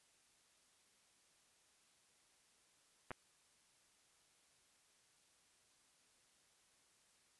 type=clicks; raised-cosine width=0.5 ms; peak=-30 dBFS; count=2; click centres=3.107 / 3.115 s; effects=white hiss -73 dBFS RMS until 7.39 s + resampled to 24000 Hz